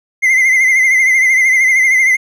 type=tone with vibrato; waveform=triangle; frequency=2072 Hz; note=C7; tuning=17 cents flat; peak=-6 dBFS; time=0.22-2.17 s; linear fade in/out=20 ms; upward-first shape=triangle; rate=13 Hz; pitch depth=71 cents each way; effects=none